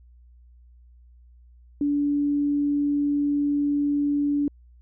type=tone; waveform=sine; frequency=288.5 Hz; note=D4; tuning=31 cents flat; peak=-20 dBFS; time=1.81-4.48 s; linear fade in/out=2 ms; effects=added 60 Hz sine -49 dBFS peak until 4.81 s